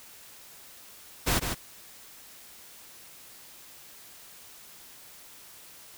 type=noise with echo; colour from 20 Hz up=pink; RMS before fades=-25 dBFS; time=1.26-1.4 s; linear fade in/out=20 ms; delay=150 ms; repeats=1; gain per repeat=-6 dB; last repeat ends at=1.55 s; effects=white hiss -50 dBFS RMS until 5.97 s